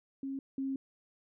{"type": "tone pair in turn", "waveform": "sine", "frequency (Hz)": [271.3, 269.3], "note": ["C#4", "C#4"], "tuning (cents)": [-37, -50], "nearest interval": "unison", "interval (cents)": 13, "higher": "first", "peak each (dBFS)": [-35, -32], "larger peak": "second", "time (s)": [[0.23, 0.39], [0.58, 0.76]], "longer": "second", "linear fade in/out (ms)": 2, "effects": []}